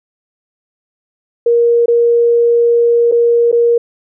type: tone with dropouts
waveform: sine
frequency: 471 Hz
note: A#4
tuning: 18 cents sharp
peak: -7 dBFS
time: 1.46-3.78 s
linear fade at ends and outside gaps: 5 ms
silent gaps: 1.859-1.881 / 3.115-3.121 / 3.516-3.526 s
effects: none